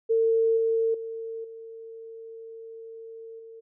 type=tone with level steps; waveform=sine; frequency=452.2 Hz; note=A4; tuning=47 cents sharp; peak=-19 / -21 / -32 / -39 / -42 dBFS; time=0.09-3.61 s; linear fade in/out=20 ms; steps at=0.57 / 0.94 / 1.44 / 3.39 s; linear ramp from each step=5 ms; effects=none